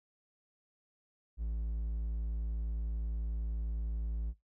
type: tone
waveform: triangle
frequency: 55.5 Hz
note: A1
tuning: 16 cents sharp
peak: -31 dBFS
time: 1.37-4.34 s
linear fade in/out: 50 ms
effects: noise-tail reverb RT60 0.2 s tail -19 dB re dry